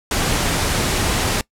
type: noise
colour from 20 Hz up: pink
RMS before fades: -19 dBFS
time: 0.11-1.41 s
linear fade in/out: 2 ms
effects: noise-tail reverb RT60 0.1 s tail -22 dB re dry + low-pass 11000 Hz 12 dB/octave